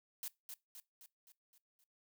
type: noise with echo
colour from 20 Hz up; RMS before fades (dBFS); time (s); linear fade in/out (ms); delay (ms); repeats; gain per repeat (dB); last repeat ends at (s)
blue; -43; 0.23-0.28; 0; 260; 6; -5; 1.84
effects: noise-tail reverb RT60 0.2 s tail -21 dB re dry